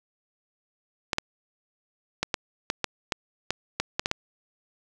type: clicks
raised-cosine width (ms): 0.2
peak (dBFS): -7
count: 12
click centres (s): 1.132 / 1.184 / 2.23 / 2.342 / 2.701 / 2.843 / 3.122 / 3.506 / 3.8 / 3.995 / 4.059 / 4.114
effects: none